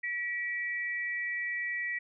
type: tone pair together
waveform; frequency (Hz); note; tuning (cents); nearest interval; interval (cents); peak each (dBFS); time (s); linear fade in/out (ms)
sine; 1935.1 / 2314; B6 / D7; -36 / -26; minor third; 310; -32 / -38; 0.03-1.99; 10
effects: none